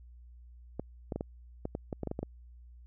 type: clicks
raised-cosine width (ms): 2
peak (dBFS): -21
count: 12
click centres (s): 0.796 / 1.122 / 1.16 / 1.209 / 1.654 / 1.751 / 1.928 / 2.033 / 2.073 / 2.114 / 2.191 / 2.23
effects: added 60 Hz sine -50 dBFS peak until 2.86 s